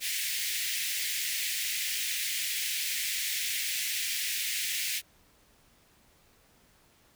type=high-pass noise; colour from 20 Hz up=pink; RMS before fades=-32 dBFS; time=0-5.02 s; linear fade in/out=50 ms; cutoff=1900 Hz; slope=48 dB/octave; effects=pink hiss -63 dBFS RMS until 7.15 s